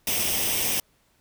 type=noise with comb filter; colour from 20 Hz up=white; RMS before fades=-25 dBFS; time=0.07-0.8 s; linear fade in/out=2 ms; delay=0.35 ms; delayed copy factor=+0.6; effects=pink hiss -65 dBFS RMS until 1.2 s